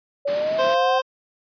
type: exponential sweep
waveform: sine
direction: up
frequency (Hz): 563 to 764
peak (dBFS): -20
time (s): 0.25-0.99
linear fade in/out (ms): 10
type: high-pass noise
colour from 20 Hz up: pink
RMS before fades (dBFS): -34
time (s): 0.27-0.75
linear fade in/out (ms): 10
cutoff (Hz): 160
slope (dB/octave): 24
type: tone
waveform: 25% pulse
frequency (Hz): 523.3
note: C5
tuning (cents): 0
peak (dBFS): -15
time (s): 0.58-1.02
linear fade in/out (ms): 20
effects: resampled to 11025 Hz